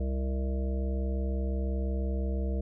harmonic tone, 65.8 Hz, C2, 10 cents sharp, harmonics 1 / 3 / 5 / 7 / 9 / 10, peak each -28 / -37 / -42 / -41 / -44 / -48 dBFS, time 0-2.61 s, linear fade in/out 5 ms, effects none

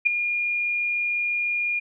sine tone with ADSR envelope, 2422 Hz, D#7, 47 cents flat, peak -12 dBFS, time 0.05-1.8 s, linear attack 19 ms, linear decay 5 ms, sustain -10 dB, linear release 16 ms, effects none

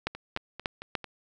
two click trains, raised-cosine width 0.3 ms, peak -23 / -12 dBFS, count 5 / 4, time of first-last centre 0.15-1.043 / 0.07-0.952 s, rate 4.48 / 3.4 Hz, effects none

